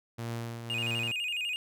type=tone with tremolo; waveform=sawtooth; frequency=116.54 Hz; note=A#2; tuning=in tune; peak=-29 dBFS; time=0.18-1.12 s; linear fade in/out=10 ms; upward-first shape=triangle; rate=1.7 Hz; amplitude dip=55%
type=tone with vibrato; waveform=triangle; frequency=2658 Hz; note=E7; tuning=14 cents sharp; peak=-29 dBFS; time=0.7-1.56 s; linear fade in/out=0 ms; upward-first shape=square; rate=12 Hz; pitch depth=110 cents each way
effects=none